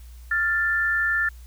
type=tone pair together; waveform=sine; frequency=1396.9 / 1766.7 Hz; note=F6 / A6; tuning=0 / +7 cents; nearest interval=major third; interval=407 cents; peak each=-25 / -21 dBFS; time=0.31-1.29 s; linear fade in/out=5 ms; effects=added 60 Hz sine -40 dBFS peak until 1.46 s + white hiss -56 dBFS RMS until 1.46 s